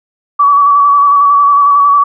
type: tone with vibrato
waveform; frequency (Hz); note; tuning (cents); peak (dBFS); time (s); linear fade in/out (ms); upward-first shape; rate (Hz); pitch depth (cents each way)
sine; 1141; C#6; +50; -4; 0.39-2.04; 10; square; 11; 24
effects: none